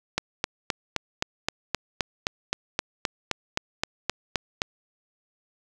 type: click train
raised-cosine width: 0.2 ms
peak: -6 dBFS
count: 18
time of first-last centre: 0.18-4.619 s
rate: 3.83 Hz
effects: none